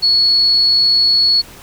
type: tone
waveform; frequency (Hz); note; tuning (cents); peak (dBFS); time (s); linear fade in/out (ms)
sine; 4381; C#8; -21; -9; 0.02-1.42; 20
effects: pink hiss -38 dBFS RMS until 1.62 s